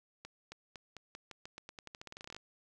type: accelerating click train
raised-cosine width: 0.2 ms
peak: -29 dBFS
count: 23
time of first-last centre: 0.25-2.365 s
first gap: 270 ms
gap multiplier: 0.88
effects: none